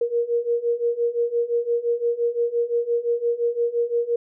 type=beating tone pair; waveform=sine; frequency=469.1 / 474.9 Hz; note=A#4 / A#4; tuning=+11 / +32 cents; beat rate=5.8 Hz; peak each=-24 / -22 dBFS; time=0.01-4.16 s; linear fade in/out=5 ms; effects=none